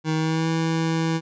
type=tone with pitch glide; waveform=25% pulse; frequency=157.7 to 162.88 Hz; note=D#3 to E3; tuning=+24 to -20 cents; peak=-17 dBFS; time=0.04-1.21 s; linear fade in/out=50 ms; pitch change=+56 cents; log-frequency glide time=0.15-0.49 s; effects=resampled to 16000 Hz